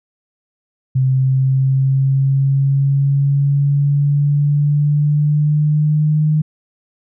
sine exponential sweep, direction up, 130.81 to 153.8 Hz, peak -11 dBFS, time 0.95-6.42 s, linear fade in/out 10 ms, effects none

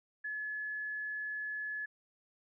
sine tone, 1709 Hz, G#6, 49 cents sharp, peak -36 dBFS, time 0.24-1.86 s, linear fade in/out 10 ms, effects none

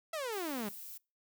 sawtooth exponential sweep, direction down, 671 to 195.5 Hz, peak -32 dBFS, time 0.13-0.69 s, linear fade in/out 5 ms
violet noise, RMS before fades -47 dBFS, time 0.32-0.98 s, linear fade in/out 10 ms
effects noise-tail reverb RT60 0.3 s tail -25 dB re dry

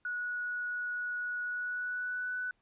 sine tone with pitch glide, 1463 to 1492 Hz, F#6 to F#6, -20 to +14 cents, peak -33 dBFS, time 0.05-2.51 s, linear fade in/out 2 ms, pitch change +34 cents, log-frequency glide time 1.44-2.36 s, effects pink hiss -75 dBFS RMS until 2.61 s + resampled to 8000 Hz

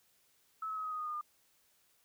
sine tone with pitch steps, 1300 / 1286.6 / 1273.2 / 1260.1 / 1247 / 1234.1 / 1221.4 / 1208.7 Hz, E6 / E6 / D#6 / D#6 / D#6 / D#6 / D#6 / D6, -24 / -42 / +39 / +22 / +3 / -15 / -32 / +49 cents, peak -36 dBFS, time 0.62-1.212 s, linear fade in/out 5 ms, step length 74 ms, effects white hiss -71 dBFS RMS until 2.04 s

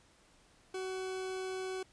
40% pulse tone, 375.6 Hz, F#4, 26 cents sharp, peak -36 dBFS, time 0.74-1.83 s, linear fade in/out 5 ms, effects pink hiss -65 dBFS RMS until 1.92 s + resampled to 22050 Hz

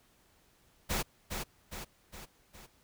pink noise with echo, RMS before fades -32 dBFS, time 0.89-1.03 s, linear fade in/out 20 ms, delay 410 ms, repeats 4, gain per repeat -5 dB, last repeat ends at 2.67 s, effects pink hiss -67 dBFS RMS until 2.83 s

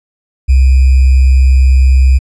sine tone with sample-and-hold, 65.41 Hz, C2, in tune, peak -3 dBFS, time 0.48-2.19 s, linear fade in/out 20 ms, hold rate 2450 Hz, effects resampled to 22050 Hz

